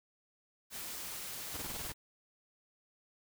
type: noise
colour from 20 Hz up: white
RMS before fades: -43 dBFS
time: 0.7-1.94 s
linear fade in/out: 50 ms
type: noise bursts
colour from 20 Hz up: pink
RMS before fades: -43 dBFS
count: 8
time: 1.54-1.92 s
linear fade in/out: 2 ms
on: 30 ms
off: 20 ms
effects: none

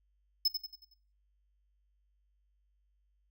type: tone with echo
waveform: square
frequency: 5200 Hz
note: E8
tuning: 24 cents flat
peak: -25 dBFS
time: 0.45-0.48 s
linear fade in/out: 5 ms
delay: 92 ms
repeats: 5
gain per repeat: -7 dB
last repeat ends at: 0.94 s
effects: noise-tail reverb RT60 0.4 s tail -17 dB re dry + added 50 Hz sine -70 dBFS peak until 3.3 s

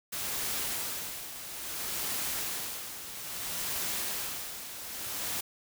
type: noise with tremolo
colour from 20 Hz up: white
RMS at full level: -33 dBFS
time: 0.12-5.41 s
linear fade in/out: 10 ms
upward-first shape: sine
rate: 0.6 Hz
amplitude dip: 65%
effects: none

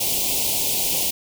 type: band-stop noise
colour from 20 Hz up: white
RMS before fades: -22 dBFS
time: 0-1.11 s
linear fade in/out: 10 ms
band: 900 to 2400 Hz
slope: 48 dB/octave
effects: none

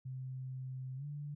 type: tone with pitch glide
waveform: sine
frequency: 130 to 145.92 Hz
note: C3 to D3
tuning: -11 to -11 cents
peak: -40 dBFS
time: 0.05-1.35 s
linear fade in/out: 10 ms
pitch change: +200 cents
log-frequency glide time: 0.96-1.05 s
effects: none

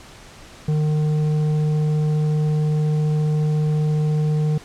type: tone with tanh clipping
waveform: sine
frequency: 152.4 Hz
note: D#3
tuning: 36 cents flat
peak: -18 dBFS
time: 0.68-4.58 s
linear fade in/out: 5 ms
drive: 8 dB
effects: pink hiss -43 dBFS RMS until 4.64 s + low-pass 8000 Hz 12 dB/octave

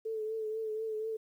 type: tone with vibrato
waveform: sine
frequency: 437.9 Hz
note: A4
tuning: 8 cents flat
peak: -33 dBFS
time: 0.05-1.17 s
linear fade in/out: 10 ms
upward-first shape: triangle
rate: 4.1 Hz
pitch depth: 41 cents each way
effects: 11-bit

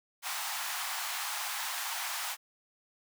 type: high-pass noise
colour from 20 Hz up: pink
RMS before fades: -36 dBFS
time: 0.22-2.37 s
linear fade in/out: 50 ms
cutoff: 750 Hz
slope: 48 dB/octave
effects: none

